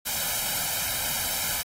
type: noise with comb filter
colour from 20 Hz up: white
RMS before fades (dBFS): -28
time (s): 0.05-1.63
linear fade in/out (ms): 20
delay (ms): 1.3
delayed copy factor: +0.75
effects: AAC 48 kbps